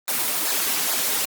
white noise with flanger, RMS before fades -23 dBFS, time 0.08-1.25 s, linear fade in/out 0 ms, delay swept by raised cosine 0.33 to 5.93 ms, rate 2.4 Hz, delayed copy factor -0.95, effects high-pass 200 Hz 12 dB/octave + Opus 24 kbps

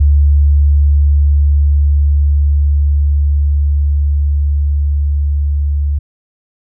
sine tone with level ramp, 72.2 Hz, D2, 29 cents flat, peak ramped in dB -5 to -11 dBFS, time 0-5.99 s, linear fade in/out 10 ms, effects none

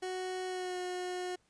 30% pulse tone with pitch glide, 370 to 362.2 Hz, F#4 to F#4, 0 to -37 cents, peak -33 dBFS, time 0.02-1.36 s, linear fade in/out 10 ms, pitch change -37 cents, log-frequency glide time 0.47-0.78 s, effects pink hiss -72 dBFS RMS until 1.49 s + resampled to 22050 Hz

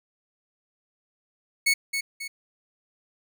sawtooth tone with echo, 2209 Hz, C#7, 7 cents flat, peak -15 dBFS, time 1.66-1.74 s, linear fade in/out 10 ms, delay 270 ms, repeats 2, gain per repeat -7 dB, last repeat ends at 2.28 s, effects none

